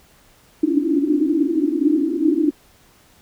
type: band-pass noise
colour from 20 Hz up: white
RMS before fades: -18 dBFS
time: 0.63-2.51 s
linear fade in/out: 5 ms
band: 280 to 330 Hz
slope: 96 dB/octave
effects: pink hiss -53 dBFS RMS until 3.21 s